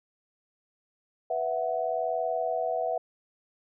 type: chord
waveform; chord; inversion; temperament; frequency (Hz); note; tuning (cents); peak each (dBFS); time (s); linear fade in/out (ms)
sine; B suspended fourth; none; equal; 493.9 / 659.3 / 740; B4 / E5 / F#5; 0 / 0 / 0; -33 / -29 / -31; 1.3-2.98; 5
effects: none